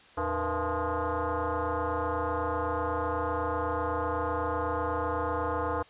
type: tone with frequency modulation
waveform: sine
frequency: 275.5 Hz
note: C#4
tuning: 11 cents flat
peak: -27 dBFS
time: 0.17-5.83 s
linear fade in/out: 10 ms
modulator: 193 Hz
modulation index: 5.4
effects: white hiss -55 dBFS RMS until 5.89 s + resampled to 8000 Hz